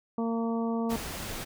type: harmonic tone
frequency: 229.2 Hz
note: A#3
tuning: 29 cents flat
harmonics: 1 / 2 / 3 / 4 / 5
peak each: -28 / -34 / -38 / -40 / -42 dBFS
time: 0.18-0.96 s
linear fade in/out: 2 ms
type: noise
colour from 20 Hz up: pink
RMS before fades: -37 dBFS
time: 0.89-1.45 s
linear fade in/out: 20 ms
effects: none